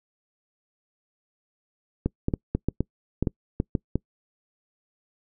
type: clicks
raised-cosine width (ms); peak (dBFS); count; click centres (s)
3; -10; 11; 2.06 / 2.284 / 2.338 / 2.55 / 2.686 / 2.806 / 3.226 / 3.272 / 3.601 / 3.752 / 3.956
effects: noise-tail reverb RT60 0.1 s tail -26 dB re dry